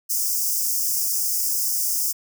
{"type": "high-pass noise", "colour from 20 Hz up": "white", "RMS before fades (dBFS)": -23, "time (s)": [0.09, 2.13], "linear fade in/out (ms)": 20, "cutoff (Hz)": 5000, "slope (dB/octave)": 96, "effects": []}